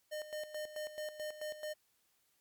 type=tone with tremolo; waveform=square; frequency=609 Hz; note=D#5; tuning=37 cents flat; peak=-39 dBFS; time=0.11-1.74 s; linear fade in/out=20 ms; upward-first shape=square; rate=4.6 Hz; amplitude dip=70%; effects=white hiss -75 dBFS RMS until 2.4 s + MP3 96 kbps